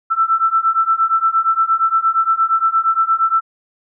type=beating tone pair; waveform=sine; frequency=1326 / 1334.6 Hz; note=E6 / E6; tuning=+10 / +21 cents; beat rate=8.6 Hz; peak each=-16 / -15 dBFS; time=0.1-3.41 s; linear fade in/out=20 ms; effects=none